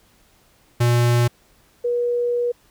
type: tone pair in turn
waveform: square / sine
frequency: 120 / 482.1 Hz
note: B2 / B4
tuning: -49 / -42 cents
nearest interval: 2 octaves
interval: 2407 cents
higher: second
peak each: -15 / -18 dBFS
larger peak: first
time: 0.8-1.28 / 1.84-2.52 s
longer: second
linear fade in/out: 10 ms
effects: pink hiss -57 dBFS RMS until 2.7 s